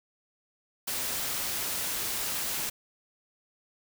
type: noise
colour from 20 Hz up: white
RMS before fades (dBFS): -32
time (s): 0.87-2.7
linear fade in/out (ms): 10
effects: none